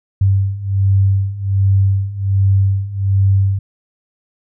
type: beating tone pair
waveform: sine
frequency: 96.8 / 98.1 Hz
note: G2 / G2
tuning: -21 / +2 cents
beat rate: 1.3 Hz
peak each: -16 / -13 dBFS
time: 0.21-3.59 s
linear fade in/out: 5 ms
effects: none